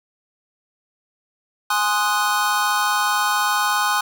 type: chord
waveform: square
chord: Ab dominant seventh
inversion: none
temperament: equal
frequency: 830.6 / 1046.5 / 1244.5 / 1480 Hz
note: Ab5 / C6 / Eb6 / Gb6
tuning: 0 / 0 / 0 / 0 cents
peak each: -24 dBFS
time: 1.7-4.01 s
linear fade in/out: 5 ms
effects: none